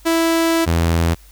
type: tone pair in turn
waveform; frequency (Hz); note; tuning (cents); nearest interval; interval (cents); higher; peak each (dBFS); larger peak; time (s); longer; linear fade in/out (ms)
sawtooth; 329.8 / 83.5; E4 / E2; +1 / +23; 2 octaves; 2378; first; -10; neither; 0.05-0.66 / 0.66-1.15; first; 20
effects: added 50 Hz sine -43 dBFS peak until 1.31 s + white hiss -50 dBFS RMS until 1.31 s